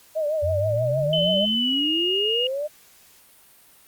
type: tone with vibrato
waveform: sine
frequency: 610 Hz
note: D#5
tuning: 34 cents flat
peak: -21 dBFS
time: 0.15-1.46 s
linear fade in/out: 20 ms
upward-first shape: triangle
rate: 6.3 Hz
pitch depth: 100 cents each way
type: exponential sweep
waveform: sine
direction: up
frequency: 84 to 615 Hz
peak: -24 dBFS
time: 0.42-2.68 s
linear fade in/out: 20 ms
type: tone with pitch glide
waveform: sine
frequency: 3038 to 2851 Hz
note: F#7 to F7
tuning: +45 to +35 cents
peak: -21 dBFS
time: 1.13-2.47 s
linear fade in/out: 2 ms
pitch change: -110 cents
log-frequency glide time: 1.5-1.89 s
effects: white hiss -53 dBFS RMS until 3.87 s + Opus 48 kbps